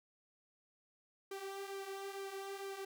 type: tone with flanger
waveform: sawtooth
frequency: 392 Hz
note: G4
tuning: in tune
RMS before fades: -45 dBFS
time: 1.31-2.85 s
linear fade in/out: 5 ms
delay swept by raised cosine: 1.4 to 4.7 ms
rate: 2.2 Hz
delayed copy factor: -0.6
effects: none